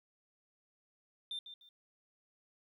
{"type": "tone with echo", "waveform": "sine", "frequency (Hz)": 3584, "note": "A7", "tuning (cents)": 31, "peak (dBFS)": -36, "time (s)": [1.31, 1.39], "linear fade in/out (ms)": 2, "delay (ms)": 150, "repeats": 2, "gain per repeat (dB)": -11, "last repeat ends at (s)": 1.69, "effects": ["tanh soft clip ceiling -36 dBFS", "13-bit"]}